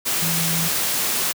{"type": "tone in noise", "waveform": "sine", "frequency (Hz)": 165.8, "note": "E3", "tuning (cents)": 10, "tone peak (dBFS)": -24, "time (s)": [0.21, 0.69], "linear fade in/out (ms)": 20, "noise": "white", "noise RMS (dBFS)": -22, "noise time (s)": [0.05, 1.33], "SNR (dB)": -5, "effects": ["high-pass 100 Hz 12 dB/octave"]}